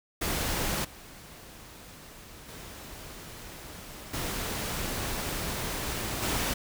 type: noise with level steps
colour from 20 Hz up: pink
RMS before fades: -30 / -48 / -44 / -33 / -29 dBFS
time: 0.21-6.54 s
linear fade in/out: 10 ms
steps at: 0.84 / 2.48 / 4.13 / 6.22 s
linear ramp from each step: 10 ms
effects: none